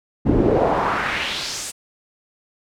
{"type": "noise with band-pass filter sweep", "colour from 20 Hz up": "brown", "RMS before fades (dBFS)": -20, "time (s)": [0.25, 1.72], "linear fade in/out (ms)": 20, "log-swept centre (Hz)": [240, 8900], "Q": 2.1, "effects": []}